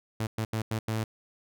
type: tone bursts at uneven times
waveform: sawtooth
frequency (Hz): 110.5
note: A2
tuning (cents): +8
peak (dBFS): -24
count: 5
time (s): 0.2-0.27 / 0.38-0.45 / 0.53-0.62 / 0.71-0.79 / 0.88-1.04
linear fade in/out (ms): 5
effects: none